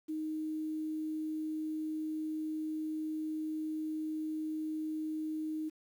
sine tone with quantisation, 311.8 Hz, D#4, 4 cents sharp, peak -34 dBFS, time 0.08-5.7 s, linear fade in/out 20 ms, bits 10, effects none

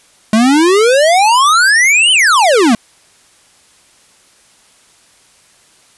square exponential two-way sweep, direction up then down, 211.2 to 3105 to 211.2 Hz, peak -7 dBFS, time 0.33-2.75 s, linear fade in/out 2 ms, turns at 2.12 s, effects white hiss -48 dBFS RMS until 5.97 s + resampled to 24000 Hz

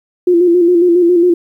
sine tone with vibrato, 349.2 Hz, F4, in tune, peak -6 dBFS, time 0.27-1.34 s, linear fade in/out 5 ms, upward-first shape square, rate 7.3 Hz, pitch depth 45 cents each way, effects 8-bit

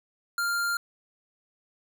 square tone, 1396.9 Hz, F6, in tune, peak -26 dBFS, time 0.38-0.77 s, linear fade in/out 2 ms, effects none

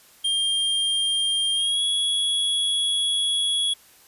square tone with pitch glide, 3202 to 3351 Hz, G7 to G#7, +36 to +15 cents, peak -21 dBFS, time 0.24-3.74 s, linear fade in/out 10 ms, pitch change +79 cents, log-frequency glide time 1.54-1.82 s, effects white hiss -53 dBFS RMS until 4.07 s + resampled to 32000 Hz

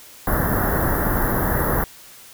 pink band-stop noise, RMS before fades -20 dBFS, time 0.27-1.84 s, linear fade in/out 2 ms, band 1900 to 11000 Hz, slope 96 dB/octave, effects white hiss -44 dBFS RMS until 2.33 s

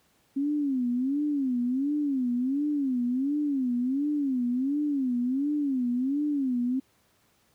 sine tone with vibrato, 268.3 Hz, C4, 44 cents sharp, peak -24 dBFS, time 0.36-6.8 s, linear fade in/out 10 ms, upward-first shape sine, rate 1.4 Hz, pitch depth 180 cents each way, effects pink hiss -66 dBFS RMS until 7.54 s + high-pass 80 Hz 12 dB/octave

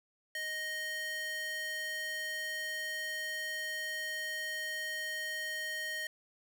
square tone with high-pass filter, 622.3 Hz, D#5, in tune, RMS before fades -38 dBFS, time 0.35-6.07 s, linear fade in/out 2 ms, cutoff 1600 Hz, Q 2.1, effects none

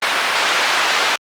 pink band-pass noise, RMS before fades -17 dBFS, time 0.02-1.16 s, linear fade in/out 5 ms, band 910 to 3900 Hz, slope 12 dB/octave, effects Opus 32 kbps

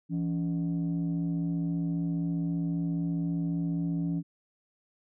sine tone pair together, 168.5 / 283.4 Hz, E3 / C#4, +38 / +38 cents, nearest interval major sixth, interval 900 cents, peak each -27 / -31 dBFS, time 0.09-4.23 s, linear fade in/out 50 ms, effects tanh soft clip ceiling -23 dBFS

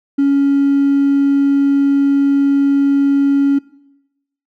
triangle tone with hard clipping, 279.2 Hz, C#4, 13 cents sharp, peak -10 dBFS, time 0.18-3.59 s, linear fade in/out 10 ms, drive 4 dB, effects noise-tail reverb RT60 0.9 s tail -21 dB re dry

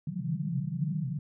white band-pass noise, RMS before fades -32 dBFS, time 0.07-1.19 s, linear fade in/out 5 ms, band 130 to 190 Hz, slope 96 dB/octave, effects none

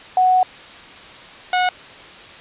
sine / sawtooth tone pair in turn, 740 / 730.2 Hz, F#5 / F#5, 0 / -23 cents, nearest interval unison, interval 23 cents, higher first, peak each -11 dBFS, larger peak neither, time 0.17-0.43 / 1.53-1.69 s, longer first, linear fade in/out 2 ms, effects white hiss -39 dBFS RMS until 2.4 s + resampled to 8000 Hz

